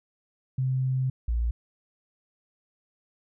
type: tone pair in turn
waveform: sine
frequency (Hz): 130.4 / 58.09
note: C3 / A#1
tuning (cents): -5 / -5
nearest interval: octave + major second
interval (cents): 1400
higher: first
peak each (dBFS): -23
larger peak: neither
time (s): 0.58-1.1 / 1.28-1.51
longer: first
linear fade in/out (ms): 5
effects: none